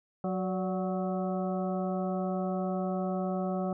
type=harmonic tone with a mistuned harmonic; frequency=185 Hz; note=F#3; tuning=in tune; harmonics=1 / 2 / 3 / 4 / 6 / 7; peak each=-31 / -37 / -36 / -37 / -47 / -45 dBFS; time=0.24-3.73 s; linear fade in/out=2 ms; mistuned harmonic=3; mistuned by=+55 cents; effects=none